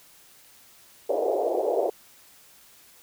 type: band-pass noise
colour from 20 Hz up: pink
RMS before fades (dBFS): -25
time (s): 1.09-1.9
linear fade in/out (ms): 5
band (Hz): 380 to 720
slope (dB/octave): 48
effects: white hiss -54 dBFS RMS until 3.02 s